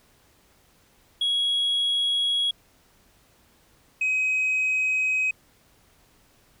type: tone pair in turn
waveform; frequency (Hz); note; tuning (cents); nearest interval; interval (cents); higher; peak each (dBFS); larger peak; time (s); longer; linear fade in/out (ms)
sine; 3322 / 2530; G#7 / D#7; 0 / +28; perfect fourth; 472; first; -19; neither; 1.21-2.51 / 4.01-5.31; neither; 5
effects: tanh soft clip ceiling -19 dBFS + pink hiss -60 dBFS RMS until 6.6 s